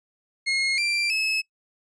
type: tone with pitch steps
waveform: 30% pulse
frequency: 2154 / 2363 / 2591 Hz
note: C7 / D7 / E7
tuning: +50 / +10 / -30 cents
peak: -19 dBFS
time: 0.46-1.42 s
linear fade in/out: 20 ms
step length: 320 ms
effects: noise-tail reverb RT60 0.1 s tail -23 dB re dry + resampled to 22050 Hz

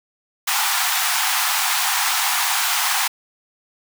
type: high-pass noise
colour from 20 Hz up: pink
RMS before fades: -20 dBFS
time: 0.47-3.08 s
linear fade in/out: 10 ms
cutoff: 740 Hz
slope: 96 dB/octave
effects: none

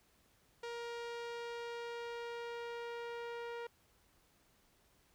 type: tone with low-pass filter sweep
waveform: sawtooth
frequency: 470.9 Hz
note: A#4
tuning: 18 cents sharp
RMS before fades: -44 dBFS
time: 0.63-3.67 s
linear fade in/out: 5 ms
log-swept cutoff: 5200 to 2600 Hz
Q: 0.78
effects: pink hiss -71 dBFS RMS until 5.14 s

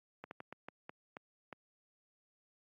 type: slowing click train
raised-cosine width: 0.5 ms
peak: -30 dBFS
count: 8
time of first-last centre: 0.24-1.527 s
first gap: 71 ms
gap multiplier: 1.31
effects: high-pass 150 Hz 12 dB/octave + AAC 32 kbps

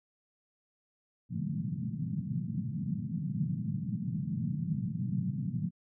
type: band-pass noise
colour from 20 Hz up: white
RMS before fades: -34 dBFS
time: 1.29-5.71 s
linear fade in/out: 50 ms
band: 110 to 210 Hz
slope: 48 dB/octave
effects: none

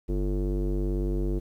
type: tone with low-pass filter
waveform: square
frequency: 49.01 Hz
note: G1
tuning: in tune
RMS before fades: -27 dBFS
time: 0.08-1.4 s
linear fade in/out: 20 ms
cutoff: 380 Hz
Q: 3.9
effects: 10-bit

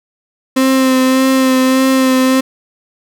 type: tone with vibrato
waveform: 35% pulse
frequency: 261.6 Hz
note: C4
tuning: in tune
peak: -7 dBFS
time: 0.56-2.41 s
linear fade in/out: 10 ms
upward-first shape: sine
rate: 1.7 Hz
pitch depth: 19 cents each way
effects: none

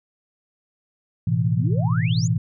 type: chord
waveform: sine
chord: A suspended second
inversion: none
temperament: equal with one note detuned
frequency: 110 / 125.34 / 164.81 Hz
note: A2 / B2 / E3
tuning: 0 / +26 / 0 cents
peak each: -22 dBFS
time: 1.27-2.38 s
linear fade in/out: 5 ms
type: exponential sweep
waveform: sine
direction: up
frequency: 123.6 to 7300 Hz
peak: -30 dBFS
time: 1.49-2.28 s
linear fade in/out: 10 ms
effects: none

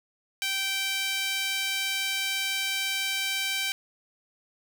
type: tone with high-pass filter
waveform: sawtooth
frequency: 778 Hz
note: G5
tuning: 13 cents flat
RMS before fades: -29 dBFS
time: 0.42-3.72 s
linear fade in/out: 0 ms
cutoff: 2500 Hz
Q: 1.7
effects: none

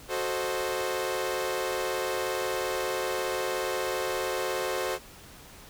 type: chord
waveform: sawtooth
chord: F# diminished seventh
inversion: none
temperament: equal with one note detuned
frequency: 370 / 440 / 525.4 / 622.3 Hz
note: F#4 / A4 / C5 / Eb5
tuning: 0 / 0 / +7 / 0 cents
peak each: -29 / -31 / -28 / -34 dBFS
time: 0.08-4.99 s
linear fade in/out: 50 ms
effects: pink hiss -49 dBFS RMS until 5.69 s

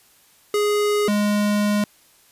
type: tone pair in turn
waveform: square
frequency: 415.3 / 207.2 Hz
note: G#4 / G#3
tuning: 0 / -4 cents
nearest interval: octave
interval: 1204 cents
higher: first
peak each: -18 dBFS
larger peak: neither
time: 0.54-1.08 / 1.08-1.84 s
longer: second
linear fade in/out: 2 ms
effects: white hiss -55 dBFS RMS until 2.31 s + resampled to 32000 Hz

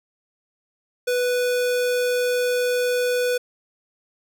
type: tone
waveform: square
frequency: 493.9 Hz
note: B4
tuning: in tune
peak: -20 dBFS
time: 1.07-3.38 s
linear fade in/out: 10 ms
effects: none

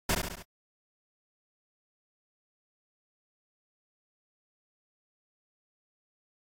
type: noise with echo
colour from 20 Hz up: pink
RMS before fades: -27 dBFS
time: 0.09-0.15 s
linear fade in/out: 5 ms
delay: 69 ms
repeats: 4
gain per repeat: -5 dB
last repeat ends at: 0.426 s
effects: AAC 48 kbps

